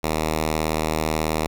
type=tone; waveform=5% pulse; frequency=78.4 Hz; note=D#2; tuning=14 cents sharp; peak=-10 dBFS; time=0.03-1.47 s; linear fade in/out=10 ms; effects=none